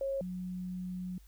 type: tone pair in turn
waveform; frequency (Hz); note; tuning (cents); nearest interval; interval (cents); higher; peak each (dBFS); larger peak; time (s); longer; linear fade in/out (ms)
sine; 545 / 182.38; C#5 / F#3; -29 / -25; octave + perfect fifth; 1896; first; -31 / -36; first; 0.01-0.21 / 0.21-1.18; second; 2
effects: added 50 Hz sine -54 dBFS peak until 1.27 s + white hiss -67 dBFS RMS until 1.27 s